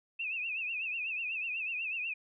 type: tone with vibrato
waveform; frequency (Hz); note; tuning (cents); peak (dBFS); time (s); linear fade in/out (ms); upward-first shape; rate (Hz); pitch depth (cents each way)
sine; 2600; E7; -24; -33; 0.19-2.14; 10; triangle; 8.1; 130
effects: none